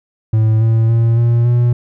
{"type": "tone with pitch steps", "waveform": "triangle", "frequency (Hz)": [110, 112.57, 115.2, 117.9, 120.65], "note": ["A2", "A2", "A#2", "A#2", "B2"], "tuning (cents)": [0, 40, -20, 20, -40], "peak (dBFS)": -7, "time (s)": [0.33, 1.73], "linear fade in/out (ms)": 5, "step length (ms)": 280, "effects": []}